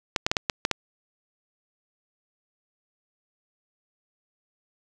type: clicks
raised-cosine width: 0.2 ms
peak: -5 dBFS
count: 7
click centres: 0.162 / 0.265 / 0.315 / 0.368 / 0.498 / 0.651 / 0.713 s
effects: none